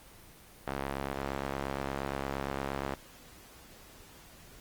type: tone with band-pass filter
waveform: sawtooth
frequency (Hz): 68.6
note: C#2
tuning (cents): -17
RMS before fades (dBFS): -36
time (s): 0.67-2.95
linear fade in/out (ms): 5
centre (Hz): 940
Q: 0.59
effects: pink hiss -54 dBFS RMS until 4.6 s + Opus 24 kbps